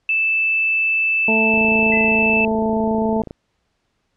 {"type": "tone", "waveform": "sine", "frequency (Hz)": 2637, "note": "E7", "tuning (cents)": 0, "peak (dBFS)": -15, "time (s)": [0.09, 2.45], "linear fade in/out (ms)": 2}
{"type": "harmonic tone", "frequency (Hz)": 220.8, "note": "A3", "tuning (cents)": 6, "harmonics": [1, 2, 3, 4], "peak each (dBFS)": [-19, -22, -24, -25], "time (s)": [1.28, 3.22], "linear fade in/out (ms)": 2}
{"type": "click train", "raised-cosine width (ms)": 2, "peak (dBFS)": -18, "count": 50, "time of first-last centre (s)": [1.54, 3.309], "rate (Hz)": 27.7}
{"type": "tone with exponential decay", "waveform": "sine", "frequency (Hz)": 2021, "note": "B6", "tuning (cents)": 39, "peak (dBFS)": -24, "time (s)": [1.92, 2.48], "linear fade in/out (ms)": 2, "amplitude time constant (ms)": 120}
{"effects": ["pink hiss -69 dBFS RMS until 4.16 s", "low-pass 6000 Hz 12 dB/octave"]}